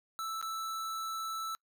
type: tone with dropouts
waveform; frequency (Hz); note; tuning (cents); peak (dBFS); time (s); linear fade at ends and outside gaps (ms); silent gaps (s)
square; 1318.5; E6; 0; -36; 0.19-1.55; 0; 0.414-0.426
effects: noise-tail reverb RT60 0.1 s tail -26 dB re dry